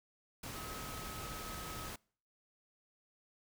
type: tone in noise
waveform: sine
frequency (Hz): 1278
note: D#6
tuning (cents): +46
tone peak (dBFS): -49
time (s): 0.55-1.89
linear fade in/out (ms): 5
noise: pink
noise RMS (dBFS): -45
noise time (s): 0.43-1.96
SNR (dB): -7
effects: noise-tail reverb RT60 0.5 s tail -26 dB re dry